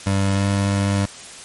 25% pulse tone with pitch glide, 98 to 99.43 Hz, G2 to G2, 0 to +25 cents, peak -13 dBFS, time 0.06-1.06 s, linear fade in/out 10 ms, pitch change +25 cents, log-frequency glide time 0.34-0.44 s, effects white hiss -38 dBFS RMS until 1.44 s + MP3 48 kbps

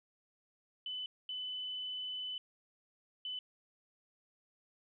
sine tone bursts at uneven times, 3009 Hz, F#7, 28 cents sharp, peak -38 dBFS, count 3, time 0.86-1.06 / 1.29-2.38 / 3.25-3.39 s, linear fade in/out 2 ms, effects none

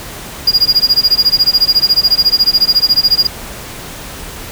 triangle tone with tremolo, 4847 Hz, D#8, 46 cents flat, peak -3 dBFS, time 0.47-3.27 s, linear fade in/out 5 ms, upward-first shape sine, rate 14 Hz, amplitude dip 100%, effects pink hiss -28 dBFS RMS until 4.51 s

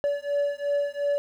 triangle beating tone pair, 572 / 574.8 Hz, D5 / D5, -46 / -37 cents, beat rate 2.8 Hz, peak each -25 dBFS, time 0.04-1.18 s, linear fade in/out 0 ms, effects 10-bit

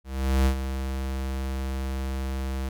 square tone with ADSR envelope, 66.3 Hz, C2, 23 cents sharp, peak -18 dBFS, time 0.04-2.69 s, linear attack 420 ms, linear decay 86 ms, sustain -10 dB, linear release 4 ms, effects none

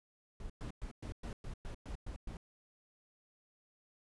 brown noise bursts, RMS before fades -43 dBFS, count 10, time 0.4-2.37 s, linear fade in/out 2 ms, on 98 ms, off 110 ms, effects resampled to 24000 Hz

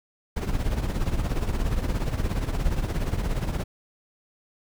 brown noise with tremolo, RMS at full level -22 dBFS, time 0.36-3.64 s, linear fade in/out 10 ms, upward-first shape triangle, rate 17 Hz, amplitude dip 75%, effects none

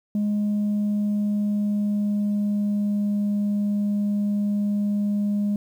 sine tone with pitch glide, 207.7 to 205.2 Hz, G#3 to G#3, 0 to -21 cents, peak -18 dBFS, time 0.15-5.56 s, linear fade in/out 2 ms, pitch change -21 cents, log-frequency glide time 0.34-3.32 s, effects tanh soft clip ceiling -19 dBFS + 9-bit

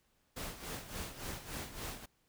pink noise with tremolo, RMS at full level -41 dBFS, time 0.36-2.06 s, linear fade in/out 10 ms, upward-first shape sine, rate 3.5 Hz, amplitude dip 70%, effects pink hiss -75 dBFS RMS until 2.28 s

